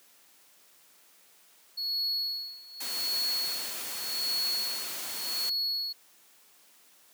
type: tone with tremolo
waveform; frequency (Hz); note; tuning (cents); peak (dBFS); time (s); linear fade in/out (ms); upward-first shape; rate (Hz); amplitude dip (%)
triangle; 4361; C#8; -29; -26; 1.77-5.93; 10; sine; 0.85; 90
type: noise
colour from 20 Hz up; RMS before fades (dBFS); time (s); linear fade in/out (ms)
white; -37; 2.8-5.5; 10
effects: white hiss -60 dBFS RMS until 7.13 s + high-pass 200 Hz 12 dB/octave